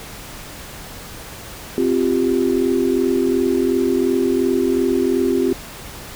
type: chord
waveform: sine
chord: C suspended fourth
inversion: none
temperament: equal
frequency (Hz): 261.6 / 349.2 / 392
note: C4 / F4 / G4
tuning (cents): 0 / 0 / 0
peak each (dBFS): -19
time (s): 1.78-5.53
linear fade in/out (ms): 0
effects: pink hiss -35 dBFS RMS until 6.15 s